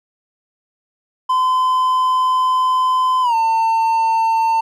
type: tone with pitch glide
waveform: triangle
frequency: 1023 to 900.9 Hz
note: C6 to A5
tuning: -39 to +41 cents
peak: -11 dBFS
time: 1.29-4.61 s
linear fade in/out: 10 ms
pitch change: -220 cents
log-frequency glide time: 3.22-3.35 s
effects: none